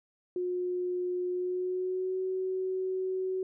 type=tone with pitch glide; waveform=sine; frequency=360.1 to 374.7 Hz; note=F#4 to F#4; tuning=-47 to +22 cents; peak=-29 dBFS; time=0.36-3.43 s; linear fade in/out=2 ms; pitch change=+69 cents; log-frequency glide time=1.31-2.2 s; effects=none